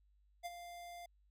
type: tone with ADSR envelope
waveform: square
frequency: 697 Hz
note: F5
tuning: 4 cents flat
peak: -40 dBFS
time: 0.43-1.06 s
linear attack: 28 ms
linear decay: 31 ms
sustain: -9 dB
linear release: 5 ms
effects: added 50 Hz sine -68 dBFS peak until 1.3 s